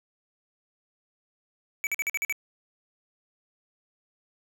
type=tone bursts; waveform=square; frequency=2294 Hz; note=D7; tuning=41 cents flat; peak=-26 dBFS; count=7; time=1.84-2.325 s; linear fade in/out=0 ms; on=29 ms; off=47 ms; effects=none